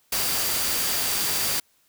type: tone in noise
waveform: sine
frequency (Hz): 4699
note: D8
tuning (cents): 0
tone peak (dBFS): -33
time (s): 0.12-1.6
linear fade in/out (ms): 5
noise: white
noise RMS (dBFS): -25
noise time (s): 0.12-1.6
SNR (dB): -11
effects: white hiss -64 dBFS RMS until 1.88 s